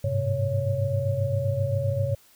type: tone cluster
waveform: sine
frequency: 98.6 / 106.2 / 131.6 / 556 Hz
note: G2 / G#2 / C3 / C#5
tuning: +11 / +39 / +10 / +5 cents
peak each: -28 dBFS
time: 0.04-2.15 s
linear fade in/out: 5 ms
effects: white hiss -57 dBFS RMS until 2.35 s